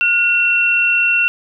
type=tone pair together; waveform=sine; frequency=1440.3 / 2719 Hz; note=F#6 / F7; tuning=-47 / -47 cents; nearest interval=major seventh; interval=1100 cents; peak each=-19 / -12 dBFS; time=0.01-1.28 s; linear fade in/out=0 ms; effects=none